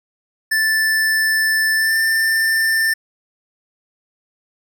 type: tone with pitch glide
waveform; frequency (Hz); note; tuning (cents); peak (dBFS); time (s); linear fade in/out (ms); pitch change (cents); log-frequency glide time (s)
square; 1760 to 1787.7; A6 to A6; 0 to +27; -15; 0.51-2.94; 10; +27; 1.75-1.99
effects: none